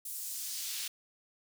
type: noise with high-pass filter sweep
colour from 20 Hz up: pink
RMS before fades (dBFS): -39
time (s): 0.05-0.88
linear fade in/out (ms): 5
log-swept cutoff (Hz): 10000 to 3200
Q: 0.98
effects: none